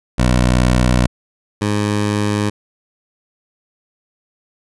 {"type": "tone pair in turn", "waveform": "15% pulse", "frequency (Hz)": [61.74, 104.01], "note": ["B1", "G#2"], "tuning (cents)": [0, 3], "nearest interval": "major sixth", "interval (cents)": 903, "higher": "second", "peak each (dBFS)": [-5, -9], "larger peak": "first", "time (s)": [[0.18, 1.07], [1.61, 2.5]], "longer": "neither", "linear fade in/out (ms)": 10, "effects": ["resampled to 24000 Hz"]}